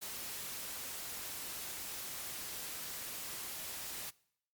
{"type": "noise", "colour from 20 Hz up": "white", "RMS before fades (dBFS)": -43, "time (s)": [0.01, 4.11], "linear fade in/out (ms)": 20, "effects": ["noise-tail reverb RT60 0.7 s tail -23 dB re dry", "MP3 96 kbps"]}